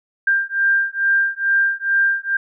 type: beating tone pair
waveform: sine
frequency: 1589 / 1591.3 Hz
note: G6 / G6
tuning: +23 / +26 cents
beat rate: 2.3 Hz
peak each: -18 dBFS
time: 0.27-2.37 s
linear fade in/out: 5 ms
effects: none